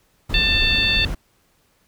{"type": "noise", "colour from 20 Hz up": "brown", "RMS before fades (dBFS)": -24, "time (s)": [0.29, 1.15], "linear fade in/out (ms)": 10}
{"type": "harmonic tone", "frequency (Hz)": 890, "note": "A5", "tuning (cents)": 20, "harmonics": [2, 3, 4, 5], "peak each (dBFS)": [-25, -20, -20, -25], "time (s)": [0.34, 1.05], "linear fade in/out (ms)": 2}
{"effects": ["pink hiss -62 dBFS RMS until 1.87 s"]}